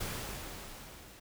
pink noise with level ramp, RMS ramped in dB -37 to -54 dBFS, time 0-1.2 s, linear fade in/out 10 ms, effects none

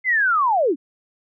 sine linear sweep, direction down, 2100 to 241.9 Hz, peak -15 dBFS, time 0.04-0.76 s, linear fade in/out 50 ms, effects none

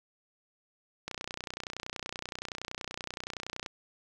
click train, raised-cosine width 0.2 ms, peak -19 dBFS, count 80, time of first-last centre 1.08-3.662 s, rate 30.6 Hz, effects none

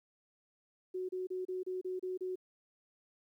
sine tone bursts, 369.5 Hz, F#4, 2 cents flat, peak -35 dBFS, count 8, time 0.94-2.357 s, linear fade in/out 10 ms, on 150 ms, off 31 ms, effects 12-bit

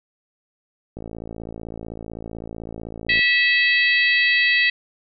click train, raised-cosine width 2 ms, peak -20 dBFS, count 125, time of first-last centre 0.97-3.192 s, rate 55.8 Hz
harmonic tone, 650 Hz, E5, 24 cents flat, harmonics 3 / 4 / 5 / 6 / 7, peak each -17 / -20 / -27 / -26 / -29 dBFS, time 3.09-4.7 s, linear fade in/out 5 ms
effects none

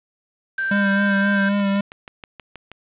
sine tone, 1568 Hz, G6, in tune, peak -20 dBFS, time 0.58-1.49 s, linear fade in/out 5 ms
square tone with vibrato, 200 Hz, G3, 35 cents sharp, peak -18 dBFS, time 0.71-1.81 s, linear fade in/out 5 ms, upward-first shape sine, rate 3.8 Hz, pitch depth 25 cents each way
click train, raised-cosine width 0.2 ms, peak -18 dBFS, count 8, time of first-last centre 1.6-2.716 s, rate 6.27 Hz
effects resampled to 8000 Hz + 7-bit

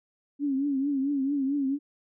sine tone with vibrato, 277.2 Hz, C#4, in tune, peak -24 dBFS, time 0.39-1.79 s, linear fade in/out 50 ms, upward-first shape triangle, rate 4.5 Hz, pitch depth 100 cents each way, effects none

